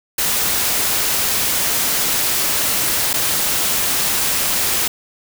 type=noise with dropouts; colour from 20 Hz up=white; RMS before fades=-18 dBFS; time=0.18-4.88 s; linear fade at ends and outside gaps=5 ms; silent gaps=3.132-3.138 s; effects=none